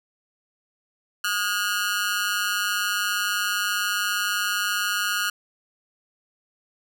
sawtooth tone with amplitude modulation, 1436 Hz, F6, 48 cents sharp, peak -15 dBFS, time 1.24-5.3 s, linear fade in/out 5 ms, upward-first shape sine, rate 197 Hz, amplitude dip 95%, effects none

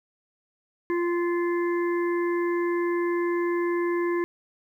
harmonic tone, 346.7 Hz, F4, 13 cents flat, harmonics 1 / 3 / 5 / 6, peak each -23 / -33 / -37 / -39 dBFS, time 0.9-4.24 s, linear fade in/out 0 ms, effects 10-bit

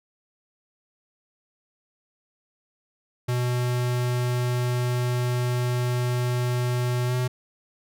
square tone with pitch glide, 123.4 to 125.56 Hz, B2 to B2, -1 to +29 cents, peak -23 dBFS, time 3.28-7.28 s, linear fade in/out 10 ms, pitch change +30 cents, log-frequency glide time 7.06-7.14 s, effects none

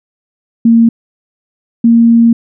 sine tone pair in turn, 230 / 231.9 Hz, A#3 / A#3, -23 / -9 cents, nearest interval unison, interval 14 cents, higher second, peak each -3 dBFS, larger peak neither, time 0.65-0.89 / 1.84-2.33 s, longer second, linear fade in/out 5 ms, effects none

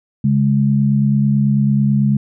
sine tone pair together, 138.59 / 207.7 Hz, C#3 / G#3, 0 / 0 cents, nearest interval perfect fifth, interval 700 cents, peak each -14 dBFS, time 0.24-2.17 s, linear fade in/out 5 ms, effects none

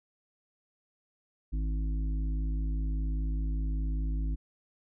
harmonic tone with a mistuned harmonic, 52.5 Hz, G#1, 19 cents sharp, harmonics 1 / 3 / 5 / 6, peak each -28 / -41 / -43 / -49 dBFS, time 1.52-4.36 s, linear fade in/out 20 ms, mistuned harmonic 6, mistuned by +34 cents, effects none

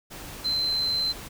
sine tone in noise, 4087 Hz, C8, 41 cents flat, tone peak -23 dBFS, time 0.44-1.13 s, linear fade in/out 20 ms, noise pink, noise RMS -40 dBFS, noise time 0.1-1.29 s, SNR +14 dB, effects none

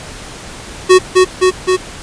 square tone with echo, 370 Hz, F#4, in tune, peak -3 dBFS, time 0.89-0.99 s, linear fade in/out 20 ms, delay 260 ms, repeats 3, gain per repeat -2 dB, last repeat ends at 1.77 s, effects pink hiss -30 dBFS RMS until 2.02 s + resampled to 22050 Hz

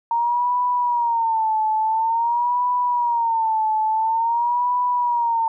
sine tone with vibrato, 925 Hz, A#5, 14 cents flat, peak -17 dBFS, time 0.11-5.48 s, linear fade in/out 2 ms, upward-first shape sine, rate 0.48 Hz, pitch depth 110 cents each way, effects none

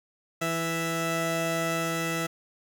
15% pulse tone pair together, 164.81 / 660 Hz, E3 / E5, 0 / +2 cents, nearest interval 2 octaves, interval 2402 cents, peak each -23 dBFS, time 0.41-2.27 s, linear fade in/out 10 ms, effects none

